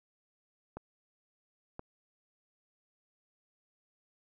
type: clicks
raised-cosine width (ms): 1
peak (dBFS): -27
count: 2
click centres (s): 0.77 / 1.794
effects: none